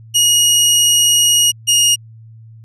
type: tone pair in turn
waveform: 20% pulse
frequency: 2886 / 2861 Hz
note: F#7 / F7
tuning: -44 / +41 cents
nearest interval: unison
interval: 15 cents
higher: first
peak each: -4 dBFS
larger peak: neither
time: 0.14-1.52 / 1.67-1.96 s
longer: first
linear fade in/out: 20 ms
effects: added 112 Hz sine -36 dBFS peak until 2.64 s + resampled to 32000 Hz